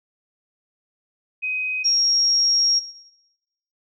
sine tone pair in turn, 2516 / 5587 Hz, D#7 / F8, +19 / 0 cents, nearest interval octave + major second, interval 1381 cents, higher second, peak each -22 / -15 dBFS, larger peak second, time 1.42-1.84 / 1.84-2.8 s, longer second, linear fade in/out 20 ms, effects noise-tail reverb RT60 1.0 s tail -18 dB re dry

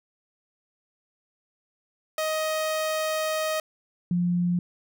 sawtooth / sine tone pair in turn, 627 / 175.95 Hz, D#5 / F3, +13 / +13 cents, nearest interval octave + minor seventh, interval 2200 cents, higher first, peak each -21 dBFS, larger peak neither, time 2.18-3.6 / 4.11-4.59 s, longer first, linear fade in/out 2 ms, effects none

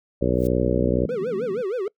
harmonic tone, 61.74 Hz, B1, in tune, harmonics 1 / 2 / 3 / 4 / 5 / 6 / 7 / 8 / 9, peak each -27 / -27 / -27 / -27 / -27 / -27 / -27 / -27 / -27 dBFS, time 0.21-1.06 s, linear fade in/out 10 ms
blue noise with exponential growth, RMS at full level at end -39 dBFS, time 0.31-0.47 s, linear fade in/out 0 ms, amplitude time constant 33 ms
white band-pass noise, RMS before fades -35 dBFS, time 0.59-1.63 s, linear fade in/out 50 ms, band 150 to 260 Hz, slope 48 dB/octave
triangle tone with vibrato, 435.5 Hz, A4, 18 cents flat, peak -21 dBFS, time 1.09-1.88 s, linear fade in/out 2 ms, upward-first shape sine, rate 6.4 Hz, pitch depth 280 cents each way
effects noise-tail reverb RT60 0.1 s tail -24 dB re dry

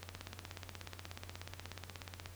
click train, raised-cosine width 0.2 ms, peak -26 dBFS, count 38, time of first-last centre 0.03-2.259 s, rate 16.6 Hz, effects added 90 Hz sine -51 dBFS peak until 2.35 s + pink hiss -57 dBFS RMS until 2.35 s

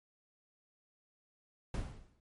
brown noise with exponential decay, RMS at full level -33 dBFS, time 1.74-2.2 s, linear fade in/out 2 ms, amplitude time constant 100 ms, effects MP3 48 kbps

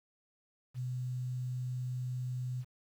sine tone with quantisation, 125.9 Hz, B2, 34 cents sharp, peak -34 dBFS, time 0.74-2.65 s, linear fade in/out 50 ms, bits 10, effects none

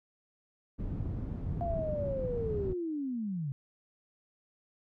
white low-pass noise, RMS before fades -36 dBFS, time 0.78-2.74 s, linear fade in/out 20 ms, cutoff 140 Hz, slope 12 dB/octave
sine linear sweep, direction down, 698.5 to 130.81 Hz, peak -32 dBFS, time 1.61-3.52 s, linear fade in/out 0 ms
effects none

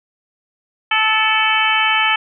harmonic tone with a mistuned harmonic, 436.6 Hz, A4, 13 cents flat, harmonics 2 / 3 / 4 / 5 / 6 / 7, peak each -20 / -20 / -20 / -20 / -20 / -20 dBFS, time 0.91-2.16 s, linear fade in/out 5 ms, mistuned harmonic 5, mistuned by +47 cents, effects none

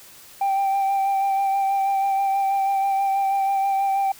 sine tone with vibrato, 784 Hz, G5, in tune, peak -16 dBFS, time 0.41-4.12 s, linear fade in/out 5 ms, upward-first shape sine, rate 6.2 Hz, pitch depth 20 cents each way, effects tanh soft clip ceiling -17 dBFS + white hiss -46 dBFS RMS until 4.19 s

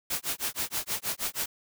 white noise with tremolo, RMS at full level -29 dBFS, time 0.1-1.46 s, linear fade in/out 5 ms, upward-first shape sine, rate 6.3 Hz, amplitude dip 100%, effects none

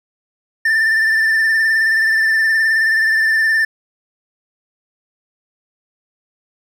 triangle tone with vibrato, 1781 Hz, A6, 21 cents sharp, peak -10 dBFS, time 0.65-3.65 s, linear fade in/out 5 ms, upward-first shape sine, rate 19 Hz, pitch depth 33 cents each way, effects none

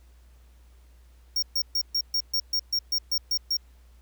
square tone bursts, 5550 Hz, F8, 12 cents flat, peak -23 dBFS, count 12, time 1.36-3.57 s, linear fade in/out 5 ms, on 65 ms, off 130 ms, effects added 60 Hz sine -51 dBFS peak until 4.01 s + pink hiss -65 dBFS RMS until 4.01 s

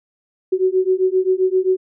sine beating tone pair, 370 / 377.6 Hz, F#4 / F#4, 0 / +35 cents, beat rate 7.6 Hz, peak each -17 dBFS, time 0.52-1.77 s, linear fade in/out 10 ms, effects none

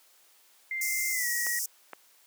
sine tone with pitch glide, 2093 to 1908.2 Hz, C7 to A#6, 0 to +40 cents, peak -30 dBFS, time 0.71-1.59 s, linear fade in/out 2 ms, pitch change -160 cents, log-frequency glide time 1.11-1.28 s
pink high-pass noise, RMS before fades -32 dBFS, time 0.81-1.66 s, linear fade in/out 5 ms, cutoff 5200 Hz, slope 96 dB/octave
clicks, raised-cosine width 0.5 ms, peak -23 dBFS, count 2, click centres 1.467 / 1.933 s
effects white hiss -61 dBFS RMS until 2.26 s + high-pass 400 Hz 12 dB/octave

